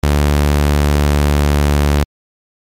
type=tone with pitch glide; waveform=sawtooth; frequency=73 to 72.58 Hz; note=D2 to D2; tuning=-10 to -20 cents; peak=-6 dBFS; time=0.03-2.04 s; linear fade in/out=5 ms; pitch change=-10 cents; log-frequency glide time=0.97-1.84 s; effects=MP3 64 kbps